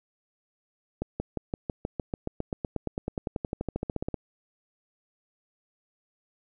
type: accelerating click train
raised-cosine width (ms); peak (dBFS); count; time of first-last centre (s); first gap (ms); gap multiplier
2; -16; 30; 1.02-4.143; 180; 0.96
effects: none